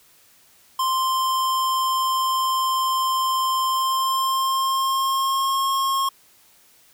square tone with pitch glide, 1046.5 to 1080.3 Hz, C6 to C#6, 0 to -45 cents, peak -20 dBFS, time 0.79-6.09 s, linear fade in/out 5 ms, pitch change +55 cents, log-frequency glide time 3.66-5.63 s, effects white hiss -55 dBFS RMS until 6.93 s

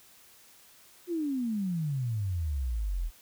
sine exponential sweep, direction down, 360 to 38.42 Hz, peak -28 dBFS, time 1.07-3.11 s, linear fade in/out 50 ms, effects white hiss -57 dBFS RMS until 3.21 s

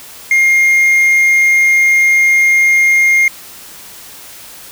triangle tone, 2126 Hz, C7, 27 cents sharp, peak -5 dBFS, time 0.31-3.28 s, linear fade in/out 2 ms, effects white hiss -34 dBFS RMS until 4.71 s

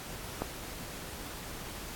click, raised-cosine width 1 ms, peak -17 dBFS, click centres 0.42 s, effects pink hiss -43 dBFS RMS until 1.95 s + AAC 64 kbps

